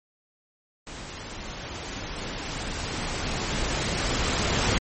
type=noise with level ramp; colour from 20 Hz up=pink; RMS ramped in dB=-39 to -23 dBFS; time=0.87-4.78 s; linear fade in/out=0 ms; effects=MP3 32 kbps